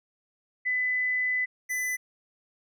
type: tone pair in turn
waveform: sine / square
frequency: 2004 / 2004 Hz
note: B6 / B6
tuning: +25 / +25 cents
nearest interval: unison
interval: 0 cents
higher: neither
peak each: -24 / -28 dBFS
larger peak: first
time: 0.65-1.46 / 1.69-1.97 s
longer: first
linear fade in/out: 20 ms
effects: none